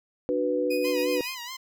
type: chord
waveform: sine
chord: B minor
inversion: first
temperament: just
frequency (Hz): 296.3 / 370.4 / 493.9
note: D4 / F#4 / B4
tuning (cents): +15 / +2 / 0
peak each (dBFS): -29 / -30 / -25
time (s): 0.29-1.21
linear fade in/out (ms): 0
type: tone with tremolo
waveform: 30% pulse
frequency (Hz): 2489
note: D#7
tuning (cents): 0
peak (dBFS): -29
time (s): 0.7-1.35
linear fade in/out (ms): 10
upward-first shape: sine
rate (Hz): 7.4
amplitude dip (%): 55
type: tone with vibrato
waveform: 10% pulse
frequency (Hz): 997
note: B5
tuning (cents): +16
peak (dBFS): -27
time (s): 0.84-1.57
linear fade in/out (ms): 10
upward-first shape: sine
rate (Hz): 4.7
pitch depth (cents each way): 97
effects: none